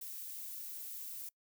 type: noise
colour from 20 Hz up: violet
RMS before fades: -45 dBFS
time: 0.01-1.29 s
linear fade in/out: 5 ms
effects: noise-tail reverb RT60 0.1 s tail -24 dB re dry